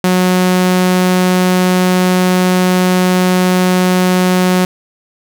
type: tone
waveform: sawtooth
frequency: 182.8 Hz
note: F#3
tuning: 21 cents flat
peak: -5 dBFS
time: 0.04-4.65 s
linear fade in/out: 2 ms
effects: none